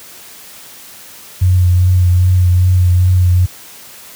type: tone with vibrato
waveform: sine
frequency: 90.5 Hz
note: F#2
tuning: 38 cents flat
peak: -6 dBFS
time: 1.41-3.46 s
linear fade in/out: 10 ms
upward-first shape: sine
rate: 2.5 Hz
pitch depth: 25 cents each way
effects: white hiss -36 dBFS RMS until 4.15 s + high-pass 60 Hz 12 dB/octave